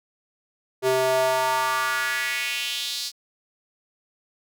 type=tone with high-pass filter sweep; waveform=square; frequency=130 Hz; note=C3; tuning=11 cents flat; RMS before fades=-24 dBFS; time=0.82-3.12 s; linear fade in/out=50 ms; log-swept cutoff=430 to 4700 Hz; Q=3.1; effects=none